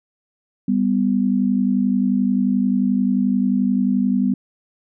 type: tone pair together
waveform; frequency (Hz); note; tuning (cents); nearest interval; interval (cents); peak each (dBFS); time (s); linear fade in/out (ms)
sine; 197.71 / 249.1; G3 / B3; +15 / +15; major third; 400; -18; 0.68-4.34; 5
effects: none